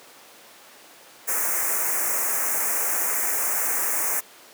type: band-stop noise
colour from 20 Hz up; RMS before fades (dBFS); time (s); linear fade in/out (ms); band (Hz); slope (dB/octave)
white; -24; 1.27-4.21; 20; 2300 to 6100; 48
effects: pink hiss -47 dBFS RMS until 4.53 s + high-pass 400 Hz 12 dB/octave